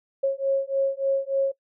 sine beating tone pair, 543 / 546.4 Hz, C#5 / C#5, -36 / -25 cents, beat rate 3.4 Hz, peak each -24 dBFS, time 0.23-1.52 s, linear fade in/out 10 ms, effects noise-tail reverb RT60 0.1 s tail -23 dB re dry

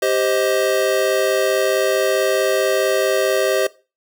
square chord, C minor, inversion second, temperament just, 392.4 / 523.3 / 627.9 Hz, G4 / C5 / Eb5, +2 / 0 / +16 cents, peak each -21 dBFS, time 0.02-3.67 s, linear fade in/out 5 ms, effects noise-tail reverb RT60 0.3 s tail -19 dB re dry

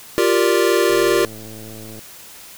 square chord, G minor seventh, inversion third, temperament equal, 349.2 / 392 / 466.2 / 587.3 Hz, F4 / G4 / Bb4 / D5, 0 / 0 / 0 / 0 cents, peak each -19 / -19 / -20 / -23 dBFS, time 0.18-1.25 s, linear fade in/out 0 ms
click train, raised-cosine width 2 ms, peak -25 dBFS, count 120, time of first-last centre 0.9-1.992 s, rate 109 Hz
effects white hiss -40 dBFS RMS until 2.57 s

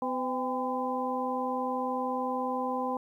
harmonic tone with a mistuned harmonic, 253.8 Hz, B3, 47 cents sharp, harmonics 1 / 2 / 3 / 4, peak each -34 / -34 / -34 / -34 dBFS, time 0.02-2.97 s, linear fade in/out 2 ms, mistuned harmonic 3, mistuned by +74 cents, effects 11-bit

